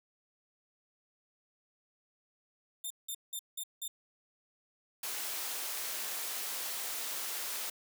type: tone bursts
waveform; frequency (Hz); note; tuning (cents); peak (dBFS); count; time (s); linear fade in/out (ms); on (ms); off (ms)
5% pulse; 3607; A7; +42; -29; 5; 2.84-3.88; 5; 64; 180
type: noise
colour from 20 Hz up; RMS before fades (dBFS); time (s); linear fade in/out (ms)
white; -38; 5.03-7.7; 5
effects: high-pass 400 Hz 12 dB/octave